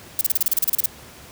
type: noise bursts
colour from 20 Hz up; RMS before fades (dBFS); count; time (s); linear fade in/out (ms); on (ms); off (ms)
violet; -18; 13; 0.19-0.859; 2; 21; 33
effects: pink hiss -43 dBFS RMS until 1.31 s + high-pass 60 Hz 12 dB/octave